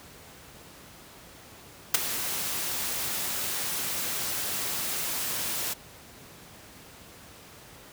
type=noise with ADSR envelope; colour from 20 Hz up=white; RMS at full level=-17 dBFS; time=1.94-5.74 s; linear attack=7 ms; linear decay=13 ms; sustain=-14 dB; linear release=14 ms; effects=pink hiss -49 dBFS RMS until 7.92 s + high-pass 60 Hz 12 dB/octave